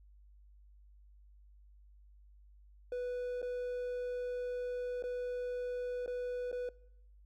triangle tone with dropouts, 493.9 Hz, B4, in tune, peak -33 dBFS, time 2.92-6.69 s, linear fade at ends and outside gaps 2 ms, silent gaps 3.418-3.427 / 5.025-5.038 / 6.062-6.077 / 6.516-6.527 s, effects noise-tail reverb RT60 0.9 s tail -23 dB re dry + added 50 Hz sine -57 dBFS peak until 7.25 s

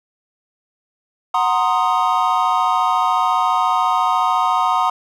triangle chord, C half-diminished seventh, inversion second, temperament equal, 740 / 932.3 / 1046.5 / 1244.5 Hz, Gb5 / Bb5 / C6 / Eb6, 0 / 0 / 0 / 0 cents, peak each -18 dBFS, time 1.34-4.9 s, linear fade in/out 5 ms, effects none

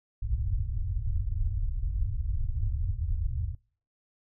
pink low-pass noise, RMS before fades -29 dBFS, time 0.22-3.55 s, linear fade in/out 10 ms, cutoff 110 Hz, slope 48 dB/octave, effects noise-tail reverb RT60 0.5 s tail -25 dB re dry

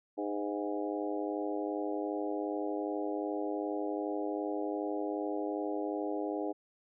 harmonic tone with a mistuned harmonic, 102.6 Hz, G#2, 21 cents flat, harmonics 3 / 4 / 5 / 6 / 7 / 8, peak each -36 / -38 / -40 / -42 / -43 / -44 dBFS, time 0.17-6.53 s, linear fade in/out 20 ms, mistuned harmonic 6, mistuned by +30 cents, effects none

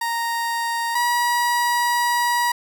30% pulse tone pair in turn, 931 / 962.2 Hz, A#5 / B5, -2 / -45 cents, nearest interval minor second, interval 57 cents, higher second, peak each -19 / -15 dBFS, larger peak second, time 0.01-0.95 / 0.95-2.52 s, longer second, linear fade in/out 5 ms, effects none

